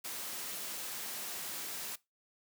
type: noise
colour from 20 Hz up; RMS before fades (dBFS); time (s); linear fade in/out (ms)
white; -41; 0.04-1.96; 10
effects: noise-tail reverb RT60 0.2 s tail -20 dB re dry + high-pass 150 Hz 12 dB/octave